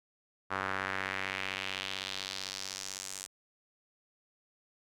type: tone with band-pass filter sweep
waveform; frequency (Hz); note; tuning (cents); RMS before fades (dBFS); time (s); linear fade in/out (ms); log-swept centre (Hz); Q
sawtooth; 95.8; G2; -39; -38; 0.5-3.27; 20; 1300 to 7900; 2
effects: none